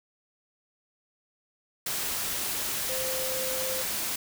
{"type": "tone in noise", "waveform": "sine", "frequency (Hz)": 520, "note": "C5", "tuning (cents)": -11, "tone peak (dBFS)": -33, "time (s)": [2.89, 3.82], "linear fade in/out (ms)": 5, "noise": "white", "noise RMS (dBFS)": -31, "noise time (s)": [1.86, 4.16], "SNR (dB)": -5, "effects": []}